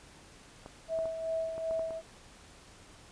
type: clicks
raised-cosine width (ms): 1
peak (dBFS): -30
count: 7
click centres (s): 0.661 / 0.989 / 1.056 / 1.58 / 1.71 / 1.794 / 1.907
type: tone with tremolo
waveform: sine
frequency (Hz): 650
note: E5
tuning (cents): -24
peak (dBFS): -29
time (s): 0.88-2.02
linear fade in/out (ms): 50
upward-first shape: sine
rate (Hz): 2.6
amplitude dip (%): 55
effects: pink hiss -55 dBFS RMS until 3.11 s + resampled to 22050 Hz